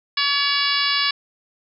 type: harmonic tone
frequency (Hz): 568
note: C#5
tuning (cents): +42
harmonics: 2 / 3 / 4 / 5 / 6 / 7 / 8 / 9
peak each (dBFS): -26 / -26 / -26 / -26 / -26 / -26 / -26 / -26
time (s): 0.17-1.11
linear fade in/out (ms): 5
effects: none